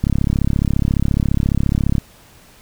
click train, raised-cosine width 5 ms, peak -4 dBFS, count 68, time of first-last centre 0.04-1.982 s, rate 34.5 Hz, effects pink hiss -47 dBFS RMS until 2.61 s

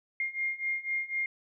sine beating tone pair, 2121 / 2125 Hz, C7 / C7, +23 / +26 cents, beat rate 4 Hz, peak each -34 / -32 dBFS, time 0.2-1.26 s, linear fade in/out 2 ms, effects none

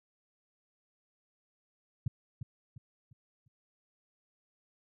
sine tone with echo, 122.8 Hz, B2, 9 cents flat, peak -26 dBFS, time 2.06-2.08 s, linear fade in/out 5 ms, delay 350 ms, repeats 4, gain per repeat -9 dB, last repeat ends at 3.48 s, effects none

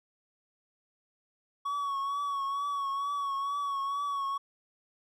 triangle tone with vibrato, 1121 Hz, C#6, 19 cents sharp, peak -28 dBFS, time 1.65-4.38 s, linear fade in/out 10 ms, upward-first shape triangle, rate 2.2 Hz, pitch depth 47 cents each way, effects none

